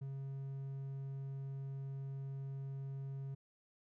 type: tone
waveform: triangle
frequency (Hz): 136.3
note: C#3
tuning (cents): -29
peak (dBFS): -39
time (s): 0.01-3.35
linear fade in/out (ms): 10
effects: none